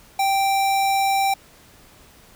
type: tone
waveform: square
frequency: 783 Hz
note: G5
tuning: 2 cents flat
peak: -18 dBFS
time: 0.19-1.34 s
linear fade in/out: 5 ms
effects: pink hiss -50 dBFS RMS until 2.35 s